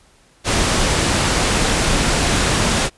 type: low-pass noise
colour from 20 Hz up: pink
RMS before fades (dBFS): -17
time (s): 0.44-2.9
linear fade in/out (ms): 50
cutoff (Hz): 10000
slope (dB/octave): 24
effects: pink hiss -53 dBFS RMS until 2.97 s + resampled to 24000 Hz